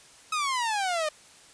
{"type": "exponential sweep", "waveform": "sawtooth", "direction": "down", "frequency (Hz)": [1285, 599], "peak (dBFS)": -22, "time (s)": [0.32, 1.09], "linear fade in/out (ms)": 5, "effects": ["white hiss -53 dBFS RMS until 1.53 s", "resampled to 22050 Hz"]}